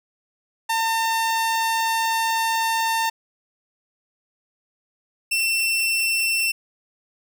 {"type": "tone pair in turn", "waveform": "sawtooth", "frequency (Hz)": [904, 2695], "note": ["A5", "E7"], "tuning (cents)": [47, 38], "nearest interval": "octave + perfect fifth", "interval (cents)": 1891, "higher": "second", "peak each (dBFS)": -16, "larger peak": "neither", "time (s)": [[0.69, 3.1], [5.31, 6.52]], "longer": "first", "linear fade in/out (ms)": 10, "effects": []}